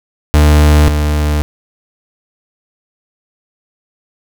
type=tone pair in turn; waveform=40% pulse; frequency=75 / 74.73 Hz; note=D2 / D2; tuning=+37 / +31 cents; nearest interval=unison; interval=6 cents; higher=first; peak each=-4 / -10 dBFS; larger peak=first; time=0.34-0.88 / 0.88-1.42 s; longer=neither; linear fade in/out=0 ms; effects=none